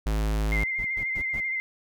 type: tone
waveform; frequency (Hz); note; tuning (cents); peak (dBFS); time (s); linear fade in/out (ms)
square; 53.2; G#1; +42; -24; 0.06-0.64; 5
type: tone with vibrato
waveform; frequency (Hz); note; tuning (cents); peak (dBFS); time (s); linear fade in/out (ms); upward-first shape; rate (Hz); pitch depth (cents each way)
sine; 2093; C7; 0; -26; 0.52-1.6; 0; sine; 13; 32
type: noise bursts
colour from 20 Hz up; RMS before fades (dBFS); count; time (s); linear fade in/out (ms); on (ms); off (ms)
brown; -37; 4; 0.78-1.406; 10; 74; 110
effects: none